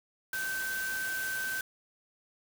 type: tone in noise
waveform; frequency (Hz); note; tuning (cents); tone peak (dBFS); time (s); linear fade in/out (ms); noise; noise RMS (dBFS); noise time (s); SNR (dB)
sine; 1544; G6; -27; -32; 0.33-1.61; 2; white; -40; 0.33-1.61; +5
effects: none